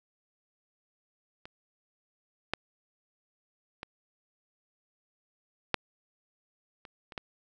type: clicks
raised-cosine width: 0.3 ms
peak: -28 / -12 / -22 / -8 / -30 / -29 / -19 dBFS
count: 7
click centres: 1.455 / 2.536 / 3.831 / 5.743 / 6.852 / 7.122 / 7.178 s
effects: none